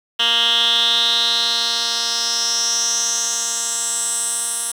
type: tone with band-pass filter sweep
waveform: 10% pulse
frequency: 233.1 Hz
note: A#3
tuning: in tune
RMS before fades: -19 dBFS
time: 0.19-4.72 s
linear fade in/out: 10 ms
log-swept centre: 3000 to 9400 Hz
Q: 5.4
effects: 7-bit